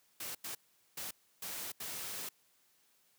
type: noise bursts at uneven times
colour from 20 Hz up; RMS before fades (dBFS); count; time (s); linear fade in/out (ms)
white; -42; 5; 0.2-0.35 / 0.44-0.55 / 0.97-1.11 / 1.42-1.72 / 1.8-2.29; 5
effects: white hiss -71 dBFS RMS until 3.18 s + high-pass 80 Hz 12 dB/octave